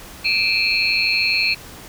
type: tone cluster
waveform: sine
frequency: 2363 / 2541 / 2653 / 4144 / 4351 Hz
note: D7 / D#7 / E7 / C8 / C#8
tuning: +10 / +36 / +10 / -17 / -33 cents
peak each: -21 / -22 / -24 / -24 / -22 dBFS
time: 0.24-1.55 s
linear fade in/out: 20 ms
effects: pink hiss -39 dBFS RMS until 1.88 s